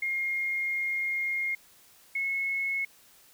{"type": "tone pair in turn", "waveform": "sine", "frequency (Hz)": [2134, 2184], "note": ["C7", "C#7"], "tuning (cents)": [34, -26], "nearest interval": "unison", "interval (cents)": 40, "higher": "second", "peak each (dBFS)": -27, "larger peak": "neither", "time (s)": [[0.02, 1.55], [2.15, 2.85]], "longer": "first", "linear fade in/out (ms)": 5, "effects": ["white hiss -58 dBFS RMS until 3.33 s"]}